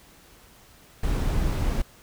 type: noise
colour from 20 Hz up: brown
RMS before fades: -24 dBFS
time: 1.03-1.82 s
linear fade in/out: 5 ms
effects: pink hiss -53 dBFS RMS until 2.02 s